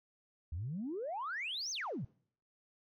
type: exponential two-way sweep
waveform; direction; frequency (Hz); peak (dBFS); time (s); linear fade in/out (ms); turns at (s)
sine; up then down; 73.42 to 6500 to 104; -36; 0.52-2.05; 5; 1.71
effects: noise-tail reverb RT60 0.6 s tail -26 dB re dry + tanh soft clip ceiling -32 dBFS